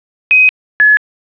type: tone pair in turn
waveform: sine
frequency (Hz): 2518 / 1704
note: D#7 / G#6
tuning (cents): +20 / +44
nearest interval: perfect fifth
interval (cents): 676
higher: first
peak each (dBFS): -4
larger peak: neither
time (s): 0.31-0.49 / 0.8-0.97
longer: first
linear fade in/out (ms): 0
effects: resampled to 8000 Hz + 7-bit